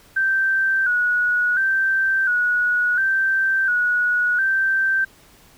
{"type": "tone with vibrato", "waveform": "sine", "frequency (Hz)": 1510, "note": "F#6", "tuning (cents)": 35, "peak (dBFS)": -16, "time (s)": [0.16, 5.05], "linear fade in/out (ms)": 10, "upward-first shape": "square", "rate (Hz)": 0.71, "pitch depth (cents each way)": 58, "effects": ["pink hiss -51 dBFS RMS until 5.57 s"]}